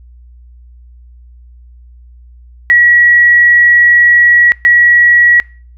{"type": "tone bursts at uneven times", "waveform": "sine", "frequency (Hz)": 1922, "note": "B6", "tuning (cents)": -48, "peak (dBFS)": -3, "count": 2, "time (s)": [[2.7, 4.52], [4.65, 5.4]], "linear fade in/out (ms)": 0, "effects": ["noise-tail reverb RT60 0.4 s tail -24 dB re dry", "added 60 Hz sine -35 dBFS peak until 5.77 s"]}